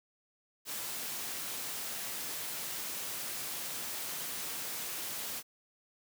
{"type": "high-pass noise", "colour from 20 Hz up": "white", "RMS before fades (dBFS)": -39, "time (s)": [0.65, 5.43], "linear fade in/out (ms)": 50, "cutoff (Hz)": 110, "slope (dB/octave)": 12, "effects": []}